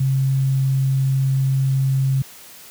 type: tone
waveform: sine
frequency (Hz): 134.1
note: C3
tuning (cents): +43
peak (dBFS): -15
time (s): 0-2.22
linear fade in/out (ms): 5
effects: white hiss -42 dBFS RMS until 2.7 s + high-pass 60 Hz 12 dB/octave